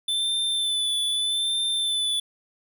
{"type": "tone with vibrato", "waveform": "square", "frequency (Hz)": 3520, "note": "A7", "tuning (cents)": 0, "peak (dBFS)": -23, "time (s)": [0.08, 2.2], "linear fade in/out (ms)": 5, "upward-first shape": "sine", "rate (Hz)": 0.81, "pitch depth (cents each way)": 30, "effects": []}